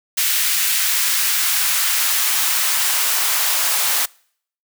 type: noise with high-pass filter sweep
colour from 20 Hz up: white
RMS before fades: -18 dBFS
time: 0.17-4.06 s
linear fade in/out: 10 ms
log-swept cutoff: 1900 to 750 Hz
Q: 1
effects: noise-tail reverb RT60 0.6 s tail -26 dB re dry